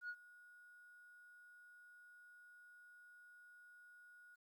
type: tone with ADSR envelope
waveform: sine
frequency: 1450 Hz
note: F#6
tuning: 35 cents flat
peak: -40 dBFS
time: 0.01-4.36 s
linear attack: 80 ms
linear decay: 60 ms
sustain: -20 dB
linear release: 17 ms
effects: tanh soft clip ceiling -41 dBFS + 13-bit